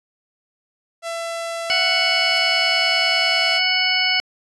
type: tone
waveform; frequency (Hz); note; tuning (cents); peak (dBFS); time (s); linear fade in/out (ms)
sawtooth; 670; E5; +28; -21; 1.02-3.61; 50
type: harmonic tone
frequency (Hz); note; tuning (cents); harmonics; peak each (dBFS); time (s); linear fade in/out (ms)
740; F#5; 0; 1 / 2 / 3 / 4 / 6 / 7; -28 / -27 / -20 / -22 / -24 / -24; 1.7-4.2; 0
type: noise with exponential growth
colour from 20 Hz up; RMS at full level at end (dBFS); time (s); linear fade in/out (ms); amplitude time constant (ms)
violet; -29; 2.26-2.38; 1; 25
effects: resampled to 24000 Hz